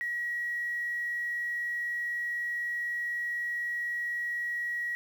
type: tone with quantisation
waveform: sine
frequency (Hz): 1912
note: A#6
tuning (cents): +43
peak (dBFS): -30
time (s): 0.01-4.95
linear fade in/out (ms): 0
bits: 9
effects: none